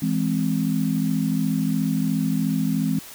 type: chord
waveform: sine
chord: E augmented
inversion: none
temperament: equal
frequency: 164.81 / 207.7 / 261.6 Hz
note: E3 / G#3 / B#3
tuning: 0 / 0 / 0 cents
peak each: -24 dBFS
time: 0.02-2.99 s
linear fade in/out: 5 ms
effects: white hiss -41 dBFS RMS until 3.14 s